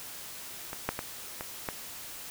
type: clicks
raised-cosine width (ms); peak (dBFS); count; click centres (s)
0.5; -22 / -12 / -18 / -21 / -16; 5; 0.731 / 0.89 / 0.991 / 1.409 / 1.688
effects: white hiss -43 dBFS RMS until 2.3 s